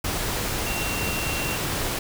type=tone in noise; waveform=sine; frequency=2740 Hz; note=F7; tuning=34 cents flat; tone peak=-31 dBFS; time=0.66-1.56 s; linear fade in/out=5 ms; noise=pink; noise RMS=-27 dBFS; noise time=0.04-1.99 s; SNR=-7 dB; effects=none